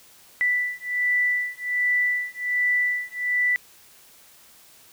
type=beating tone pair; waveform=sine; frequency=1975.5 / 1976.8 Hz; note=B6 / B6; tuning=0 / +1 cents; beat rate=1.3 Hz; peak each=-24 dBFS; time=0.41-3.56 s; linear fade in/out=0 ms; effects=white hiss -52 dBFS RMS until 4.92 s